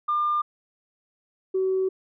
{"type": "tone pair in turn", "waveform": "sine", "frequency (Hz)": [1200, 378], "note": ["D6", "F#4"], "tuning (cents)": [37, 37], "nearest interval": "octave + minor sixth", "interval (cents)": 2000, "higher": "first", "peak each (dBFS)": -20, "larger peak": "neither", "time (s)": [[0.08, 0.42], [1.54, 1.89]], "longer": "second", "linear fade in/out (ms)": 10, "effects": ["tanh soft clip ceiling -16 dBFS"]}